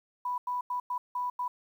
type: tone bursts at uneven times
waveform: sine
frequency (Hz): 987.8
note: B5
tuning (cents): 0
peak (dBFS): -29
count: 6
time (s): 0.25-0.38 / 0.47-0.61 / 0.7-0.8 / 0.9-0.98 / 1.15-1.3 / 1.39-1.48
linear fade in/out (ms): 5
effects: 10-bit

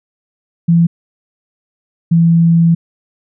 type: tone pair in turn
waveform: sine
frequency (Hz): 168.6 / 167.15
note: E3 / E3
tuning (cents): +39 / +24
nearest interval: unison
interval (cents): 15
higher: first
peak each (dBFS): -6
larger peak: neither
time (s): 0.68-0.87 / 2.11-2.75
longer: second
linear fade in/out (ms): 10
effects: none

